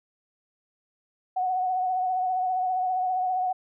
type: tone with vibrato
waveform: sine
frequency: 740 Hz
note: F#5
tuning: in tune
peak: -23 dBFS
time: 1.36-3.53 s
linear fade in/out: 10 ms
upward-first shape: triangle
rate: 15 Hz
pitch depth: 41 cents each way
effects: none